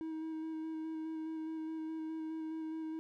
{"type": "tone with vibrato", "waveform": "triangle", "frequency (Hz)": 318.2, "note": "D#4", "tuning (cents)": 39, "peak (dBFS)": -36, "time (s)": [0.01, 2.99], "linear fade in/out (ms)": 0, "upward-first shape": "square", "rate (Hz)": 4.8, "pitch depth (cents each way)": 12, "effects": []}